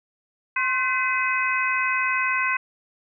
harmonic tone with a mistuned harmonic, 508 Hz, B4, 49 cents sharp, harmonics 2 / 3 / 4 / 5, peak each -26 / -26 / -26 / -26 dBFS, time 0.56-2.57 s, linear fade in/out 5 ms, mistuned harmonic 2, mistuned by +68 cents, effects none

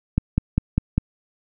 click train, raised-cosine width 5 ms, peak -5 dBFS, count 5, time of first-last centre 0.18-0.98 s, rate 5 Hz, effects none

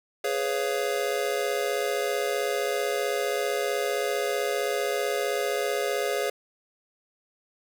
square chord, C# dominant seventh, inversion second, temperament just, 415.8 / 498.9 / 554.4 / 693 Hz, G#4 / B4 / C#5 / E#5, +2 / +17 / 0 / -14 cents, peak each -30 / -33 / -31 / -34 dBFS, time 0.24-6.3 s, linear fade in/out 5 ms, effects 9-bit

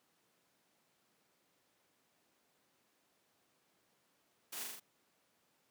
white noise with echo, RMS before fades -45 dBFS, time 4.52-4.64 s, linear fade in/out 10 ms, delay 40 ms, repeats 4, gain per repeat -2 dB, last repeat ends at 4.8 s, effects pink hiss -75 dBFS RMS until 5.7 s + high-pass 200 Hz 12 dB/octave

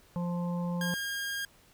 harmonic tone, 174.6 Hz, F3, in tune, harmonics 1 / 3 / 5 / 6, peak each -30 / -40 / -44 / -46 dBFS, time 0.16-0.94 s, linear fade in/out 0 ms
sawtooth tone, 1618 Hz, G#6, 46 cents flat, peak -29 dBFS, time 0.81-1.45 s, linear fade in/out 2 ms
effects pink hiss -61 dBFS RMS until 1.73 s

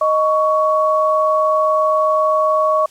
sine tone pair together, 622.3 / 1118.1 Hz, D#5 / C#6, 0 / +15 cents, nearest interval minor seventh, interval 1015 cents, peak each -15 dBFS, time 0.01-2.86 s, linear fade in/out 5 ms, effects white hiss -48 dBFS RMS until 2.9 s + low-pass 10000 Hz 12 dB/octave

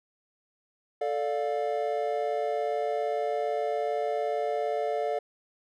triangle chord, D minor, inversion second, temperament just, 440.5 / 587.3 / 704.8 Hz, A4 / D5 / F5, +2 / 0 / +16 cents, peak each -29 dBFS, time 1.01-5.19 s, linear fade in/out 5 ms, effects none

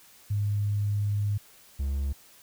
sine / triangle tone pair in turn, 102.8 / 69.21 Hz, G#2 / C#2, -17 / -2 cents, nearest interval perfect fifth, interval 685 cents, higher first, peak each -24 dBFS, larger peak neither, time 0.3-1.38 / 1.79-2.13 s, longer first, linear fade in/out 10 ms, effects white hiss -55 dBFS RMS until 2.42 s

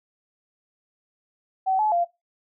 sine tone with pitch steps, 761 / 856 / 692 Hz, F#5 / A5 / F5, +48 / -48 / -16 cents, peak -19 dBFS, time 1.66-2.05 s, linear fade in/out 20 ms, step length 130 ms, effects noise-tail reverb RT60 0.2 s tail -18 dB re dry

